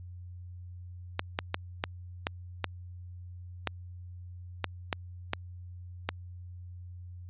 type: clicks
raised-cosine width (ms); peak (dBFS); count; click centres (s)
0.3; -12; 11; 1.194 / 1.389 / 1.544 / 1.839 / 2.269 / 2.643 / 3.673 / 4.643 / 4.928 / 5.334 / 6.09
effects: added 89 Hz sine -42 dBFS peak until 7.29 s + resampled to 8000 Hz